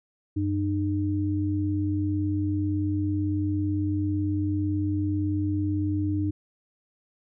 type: tone pair together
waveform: sine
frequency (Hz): 95.2 / 303.6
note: F#2 / D#4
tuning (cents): +50 / -42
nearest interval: octave + minor sixth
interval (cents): 2008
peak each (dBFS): -26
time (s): 0.36-6.31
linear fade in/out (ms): 10
effects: none